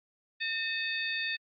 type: harmonic tone with a mistuned harmonic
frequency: 907 Hz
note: A#5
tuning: 48 cents flat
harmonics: 2 / 3 / 4 / 5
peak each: -34 / -35 / -37 / -41 dBFS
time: 0.4-1.37 s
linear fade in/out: 20 ms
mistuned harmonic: 3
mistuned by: -100 cents
effects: AAC 64 kbps